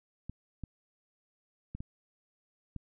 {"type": "clicks", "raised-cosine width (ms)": 5, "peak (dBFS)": -27, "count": 5, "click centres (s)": [0.296, 0.637, 1.75, 1.805, 2.763], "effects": []}